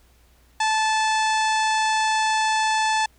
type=harmonic tone; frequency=873 Hz; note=A5; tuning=14 cents flat; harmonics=1 / 2 / 3 / 4 / 5 / 6 / 7 / 8 / 9 / 10; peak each=-20 / -26 / -30 / -32 / -34 / -36 / -37 / -38 / -39 / -40 dBFS; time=0.6-3.06 s; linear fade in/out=5 ms; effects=added 60 Hz sine -55 dBFS peak until 3.18 s + pink hiss -60 dBFS RMS until 3.18 s